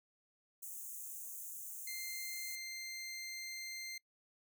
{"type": "high-pass noise", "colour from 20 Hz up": "white", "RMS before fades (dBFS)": -47, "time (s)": [0.62, 2.56], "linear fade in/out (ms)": 10, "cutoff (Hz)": 6200, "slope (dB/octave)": 96}
{"type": "tone", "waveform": "20% pulse", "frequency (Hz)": 2093, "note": "C7", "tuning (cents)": 0, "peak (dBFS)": -38, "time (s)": [1.87, 3.98], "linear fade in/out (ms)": 5}
{"effects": ["noise-tail reverb RT60 0.1 s tail -24 dB re dry"]}